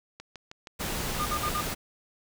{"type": "click train", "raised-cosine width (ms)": 0.2, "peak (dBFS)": -25, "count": 8, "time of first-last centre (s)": [0.2, 1.301], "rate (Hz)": 6.36}
{"type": "noise", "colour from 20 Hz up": "pink", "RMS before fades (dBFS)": -32, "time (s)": [0.79, 1.75], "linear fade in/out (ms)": 20}
{"type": "tone bursts", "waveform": "triangle", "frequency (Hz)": 1214, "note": "D#6", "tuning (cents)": -43, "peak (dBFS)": -26, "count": 4, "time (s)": [1.19, 1.613], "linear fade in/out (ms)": 10, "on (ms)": 69, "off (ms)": 49}
{"effects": []}